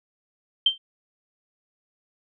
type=tone with exponential decay; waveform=sine; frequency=3136 Hz; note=G7; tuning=in tune; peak=-12 dBFS; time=0.66-0.78 s; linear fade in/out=5 ms; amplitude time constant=26 ms; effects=none